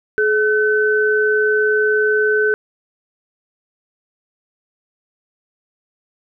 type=tone pair together; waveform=sine; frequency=425.9 / 1517.7 Hz; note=G#4 / F#6; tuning=+44 / +44 cents; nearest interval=octave + minor seventh; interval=2200 cents; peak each=-15 / -16 dBFS; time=0.18-2.54 s; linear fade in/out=0 ms; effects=none